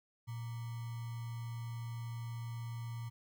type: tone with sample-and-hold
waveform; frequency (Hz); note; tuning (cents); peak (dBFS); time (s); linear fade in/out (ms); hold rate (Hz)
sine; 116.54; A#2; 0; -39; 0.27-3.1; 20; 1050
effects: none